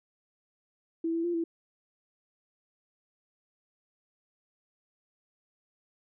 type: tone with pitch steps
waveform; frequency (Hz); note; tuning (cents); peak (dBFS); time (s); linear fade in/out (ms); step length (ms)
sine; 329.3 / 332.4 / 346.4 / 332.8; E4 / E4 / F4 / E4; -2 / +15 / -14 / +17; -27; 1.04-1.44; 5; 100
effects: none